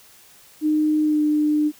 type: tone with pitch glide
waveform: sine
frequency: 306 to 300.9 Hz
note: D#4 to D4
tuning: -29 to +42 cents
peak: -16 dBFS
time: 0.61-1.72 s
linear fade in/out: 50 ms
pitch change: -29 cents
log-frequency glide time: 1.03-1.21 s
effects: white hiss -50 dBFS RMS until 1.79 s